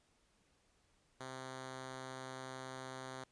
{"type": "tone", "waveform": "5% pulse", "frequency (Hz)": 130.7, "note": "C3", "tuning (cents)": -1, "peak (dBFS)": -34, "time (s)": [1.2, 3.24], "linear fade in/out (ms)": 5, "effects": ["pink hiss -74 dBFS RMS until 3.31 s", "resampled to 22050 Hz"]}